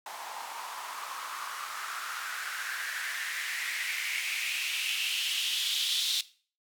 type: noise with band-pass filter sweep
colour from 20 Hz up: blue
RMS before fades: -34 dBFS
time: 0.06-6.21 s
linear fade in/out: 2 ms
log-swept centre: 830 to 3700 Hz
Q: 4.3
effects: noise-tail reverb RT60 0.4 s tail -17 dB re dry